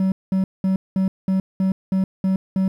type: tone bursts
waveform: triangle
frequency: 190 Hz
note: F#3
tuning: 46 cents sharp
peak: -14 dBFS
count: 9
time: 0-2.68 s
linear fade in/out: 2 ms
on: 120 ms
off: 200 ms
effects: 9-bit